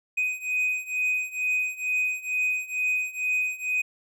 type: beating tone pair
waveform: triangle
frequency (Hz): 2500 / 2502.2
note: D#7 / D#7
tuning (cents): +8 / +9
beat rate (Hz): 2.2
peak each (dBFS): -27 / -25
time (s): 0.17-3.82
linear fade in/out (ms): 10
effects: none